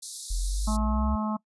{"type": "high-pass noise", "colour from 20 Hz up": "white", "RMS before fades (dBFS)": -36, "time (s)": [0.02, 0.77], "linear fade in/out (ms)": 10, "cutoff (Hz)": 3700, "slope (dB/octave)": 96}
{"type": "exponential sweep", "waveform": "sine", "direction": "up", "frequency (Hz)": [41.2, 69.3], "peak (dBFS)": -25, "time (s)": [0.3, 1.16], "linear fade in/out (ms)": 10}
{"type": "harmonic tone", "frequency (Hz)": 214.6, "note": "A3", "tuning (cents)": -43, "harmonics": [1, 3, 4, 5, 6], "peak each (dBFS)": [-27, -38, -36, -35, -40], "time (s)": [0.67, 1.37], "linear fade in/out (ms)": 10}
{"effects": ["noise-tail reverb RT60 0.1 s tail -22 dB re dry", "resampled to 24000 Hz"]}